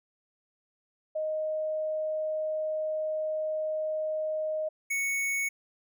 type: tone pair in turn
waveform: sine / square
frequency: 622.3 / 2218 Hz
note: D#5 / C#7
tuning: 0 / 0 cents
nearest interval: octave + minor seventh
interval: 2200 cents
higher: second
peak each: -28 dBFS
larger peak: neither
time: 1.15-4.69 / 4.9-5.49 s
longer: first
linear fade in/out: 10 ms
effects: none